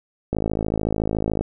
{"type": "click train", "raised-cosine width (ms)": 2, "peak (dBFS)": -9, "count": 59, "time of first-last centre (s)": [0.33, 1.41], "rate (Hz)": 53.7, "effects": []}